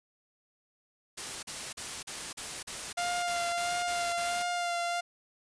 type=noise bursts; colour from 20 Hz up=white; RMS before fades=-38 dBFS; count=11; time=1.17-4.43 s; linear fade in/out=10 ms; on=260 ms; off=40 ms
type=tone with vibrato; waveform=sawtooth; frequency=698.5 Hz; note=F5; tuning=in tune; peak=-26 dBFS; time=2.97-5.01 s; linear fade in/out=10 ms; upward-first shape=sine; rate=1.5 Hz; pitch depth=19 cents each way
effects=resampled to 22050 Hz